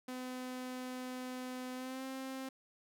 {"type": "tone with pitch glide", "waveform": "sawtooth", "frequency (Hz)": [253.8, 264.3], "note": ["B3", "C4"], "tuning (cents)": [47, 18], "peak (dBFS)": -37, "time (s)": [0.08, 2.49], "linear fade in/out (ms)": 5, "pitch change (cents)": 71, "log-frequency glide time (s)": [1.74, 2.04], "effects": []}